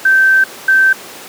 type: tone bursts at uneven times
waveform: sine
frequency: 1554 Hz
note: G6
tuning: 16 cents flat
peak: -6 dBFS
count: 2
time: 0.05-0.44 / 0.68-0.93 s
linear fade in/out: 5 ms
effects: pink hiss -31 dBFS RMS until 1.28 s + high-pass 300 Hz 12 dB/octave